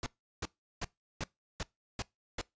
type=noise bursts; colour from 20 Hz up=pink; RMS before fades=-36 dBFS; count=7; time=0.03-2.414 s; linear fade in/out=2 ms; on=32 ms; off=360 ms; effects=noise-tail reverb RT60 0.2 s tail -23 dB re dry + resampled to 16000 Hz